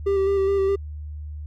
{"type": "tone with vibrato", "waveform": "triangle", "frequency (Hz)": 392, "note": "G4", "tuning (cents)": 0, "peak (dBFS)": -16, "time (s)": [0.06, 0.76], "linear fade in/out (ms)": 10, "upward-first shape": "square", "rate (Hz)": 4.8, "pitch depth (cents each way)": 18, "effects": ["added 75 Hz sine -31 dBFS peak until 1.46 s"]}